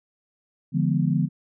sine chord, D diminished seventh, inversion none, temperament equal with one note detuned, 146.83 / 171.71 / 207.7 / 246.9 Hz, D3 / F3 / Ab3 / Cb4, 0 / -29 / 0 / 0 cents, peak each -23 / -23 / -28 / -27 dBFS, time 0.72-1.29 s, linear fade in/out 50 ms, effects none

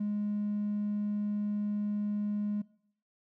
triangle tone, 207.5 Hz, G#3, 1 cent flat, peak -26 dBFS, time 0-2.62 s, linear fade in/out 10 ms, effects noise-tail reverb RT60 0.7 s tail -24 dB re dry + tanh soft clip ceiling -26 dBFS

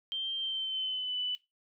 sine tone with pitch glide, 3152 to 2987 Hz, G7 to F#7, +9 to +16 cents, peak -31 dBFS, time 0.12-1.35 s, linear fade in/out 0 ms, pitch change -93 cents, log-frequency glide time 0.38-1.18 s, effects noise-tail reverb RT60 0.2 s tail -17 dB re dry

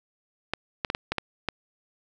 clicks, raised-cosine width 0.3 ms, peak -10 dBFS, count 7, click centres 0.536 / 0.848 / 0.901 / 0.949 / 1.12 / 1.183 / 1.487 s, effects none

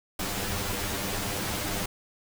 pink noise with comb filter, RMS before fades -31 dBFS, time 0.19-1.86 s, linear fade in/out 5 ms, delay 10 ms, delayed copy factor +1, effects none

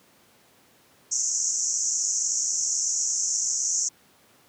white band-pass noise, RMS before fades -26 dBFS, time 1.11-3.89 s, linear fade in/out 10 ms, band 5700 to 7300 Hz, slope 96 dB/octave, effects pink hiss -58 dBFS RMS until 4.48 s + high-pass 150 Hz 12 dB/octave

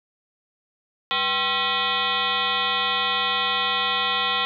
sine tone with frequency modulation, 2217 Hz, C#7, in tune, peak -20 dBFS, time 1.11-4.45 s, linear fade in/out 0 ms, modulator 288 Hz, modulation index 5.2, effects none

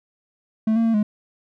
triangle tone with pitch steps, 219.6 / 228.3 / 226.6 / 210.1 Hz, A3 / A#3 / A#3 / G#3, -3 / -36 / -49 / +20 cents, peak -14 dBFS, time 0.67-1.03 s, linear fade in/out 5 ms, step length 90 ms, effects none

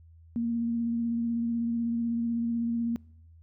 sine tone with vibrato, 233.1 Hz, A#3, in tune, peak -26 dBFS, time 0.36-2.96 s, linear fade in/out 0 ms, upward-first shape sine, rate 16 Hz, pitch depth 18 cents each way, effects noise-tail reverb RT60 0.7 s tail -25 dB re dry + added 82 Hz sine -51 dBFS peak until 3.42 s

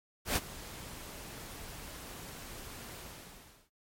pink noise with ADSR envelope, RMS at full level -28 dBFS, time 0.25-3.7 s, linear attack 110 ms, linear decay 37 ms, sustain -18 dB, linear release 740 ms, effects MP3 64 kbps

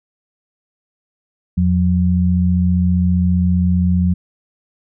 sine tone pair together, 84.9 / 180 Hz, F2 / F#3, -48 / -47 cents, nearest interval octave + minor second, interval 1301 cents, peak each -15 / -14 dBFS, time 1.57-4.14 s, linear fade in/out 10 ms, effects none

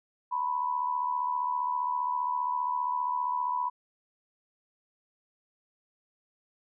sine tone with amplitude modulation, 987.8 Hz, B5, in tune, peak -24 dBFS, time 0.31-3.7 s, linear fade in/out 20 ms, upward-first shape sine, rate 75.1 Hz, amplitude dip 65%, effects none

